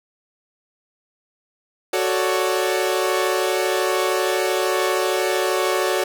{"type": "chord", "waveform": "sawtooth", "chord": "D major seventh", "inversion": "first", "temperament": "equal", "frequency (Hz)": [370, 440, 554.4, 587.3], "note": ["F#4", "A4", "C#5", "D5"], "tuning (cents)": [0, 0, 0, 0], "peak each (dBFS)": [-18, -21, -21, -23], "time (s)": [1.93, 6.04], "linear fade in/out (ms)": 5, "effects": []}